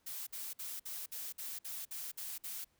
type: noise bursts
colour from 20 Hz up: blue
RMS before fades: -43 dBFS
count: 10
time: 0.06-2.646 s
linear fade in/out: 10 ms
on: 210 ms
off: 54 ms
effects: pink hiss -75 dBFS RMS until 2.79 s